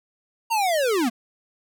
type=linear sweep; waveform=square; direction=down; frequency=940 to 213 Hz; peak=-20 dBFS; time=0.5-1.1 s; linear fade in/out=20 ms; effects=none